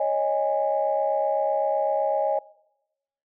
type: chord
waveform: sine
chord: C# suspended second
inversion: none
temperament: equal with one note detuned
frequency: 554.4 / 622.3 / 822.5 Hz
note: C#5 / D#5 / G#5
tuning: 0 / 0 / -17 cents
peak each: -25 / -24 / -26 dBFS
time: 0-2.39 s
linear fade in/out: 5 ms
effects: noise-tail reverb RT60 0.9 s tail -22 dB re dry + tanh soft clip ceiling -11 dBFS